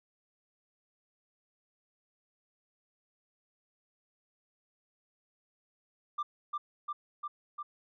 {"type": "tone with echo", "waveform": "sine", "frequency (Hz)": 1188, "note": "D6", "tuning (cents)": 20, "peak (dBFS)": -28, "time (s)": [6.18, 6.23], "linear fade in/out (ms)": 10, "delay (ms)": 350, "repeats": 4, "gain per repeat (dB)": -2, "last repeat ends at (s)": 7.63, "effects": ["tanh soft clip ceiling -30 dBFS"]}